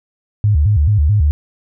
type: tone with vibrato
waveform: sine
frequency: 88 Hz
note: F2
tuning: 14 cents sharp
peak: -9 dBFS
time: 0.44-1.31 s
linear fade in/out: 0 ms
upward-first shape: square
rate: 4.6 Hz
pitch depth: 300 cents each way
effects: none